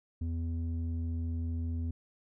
square tone with low-pass filter, 82.41 Hz, E2, in tune, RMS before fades -34 dBFS, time 0.21-1.91 s, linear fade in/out 5 ms, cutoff 190 Hz, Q 3.9, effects none

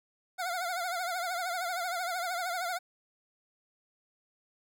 25% pulse tone with vibrato, 713 Hz, F5, 36 cents sharp, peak -28 dBFS, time 0.38-2.79 s, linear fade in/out 20 ms, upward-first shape triangle, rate 13 Hz, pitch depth 110 cents each way, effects none

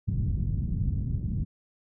white low-pass noise, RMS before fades -28 dBFS, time 0.07-1.45 s, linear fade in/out 20 ms, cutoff 160 Hz, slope 24 dB/octave, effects none

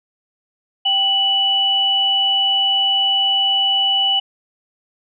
sine tone pair together, 784 / 2960 Hz, G5 / F#7, 0 / 0 cents, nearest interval octave + major seventh, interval 2300 cents, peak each -23 / -14 dBFS, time 0.85-4.2 s, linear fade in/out 10 ms, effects none

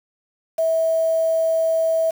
sine tone with quantisation, 650 Hz, E5, 24 cents flat, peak -16 dBFS, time 0.58-2.11 s, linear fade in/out 10 ms, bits 6, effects none

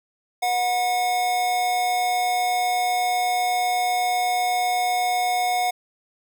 square tone with amplitude modulation, 728 Hz, F#5, 28 cents flat, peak -19 dBFS, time 0.42-5.71 s, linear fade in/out 10 ms, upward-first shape sine, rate 242 Hz, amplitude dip 35%, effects none

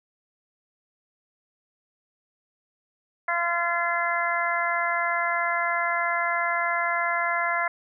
harmonic tone, 343.1 Hz, F4, 31 cents flat, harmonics 2 / 3 / 4 / 5 / 6, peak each -29 / -29 / -29 / -29 / -29 dBFS, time 3.28-7.68 s, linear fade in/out 5 ms, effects none

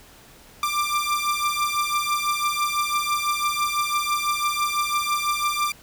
sawtooth beating tone pair, 1182 / 1188 Hz, D6 / D6, +11 / +20 cents, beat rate 6 Hz, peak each -21 dBFS, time 0.63-5.72 s, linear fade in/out 2 ms, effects pink hiss -49 dBFS RMS until 5.82 s

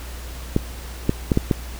clicks, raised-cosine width 3 ms, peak -3 dBFS, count 5, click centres 0.564 / 1.094 / 1.318 / 1.374 / 1.512 s, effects added 60 Hz sine -32 dBFS peak until 1.79 s + pink hiss -39 dBFS RMS until 1.79 s

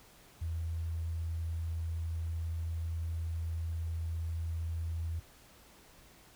sine tone with sample-and-hold, 82.41 Hz, E2, in tune, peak -33 dBFS, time 0.41-5.2 s, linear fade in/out 10 ms, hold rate 11025 Hz, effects pink hiss -59 dBFS RMS until 6.35 s

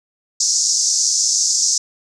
white band-pass noise, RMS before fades -17 dBFS, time 0.4-1.78 s, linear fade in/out 5 ms, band 5200 to 6900 Hz, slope 48 dB/octave, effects none

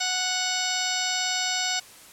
harmonic tone, 738 Hz, F#5, 5 cents flat, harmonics 1 / 2 / 3 / 4 / 5 / 6 / 7 / 8 / 10, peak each -33 / -33 / -33 / -33 / -33 / -33 / -33 / -33 / -33 dBFS, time 0-1.8 s, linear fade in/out 10 ms, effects white hiss -48 dBFS RMS until 2.12 s + low-pass 12000 Hz 12 dB/octave

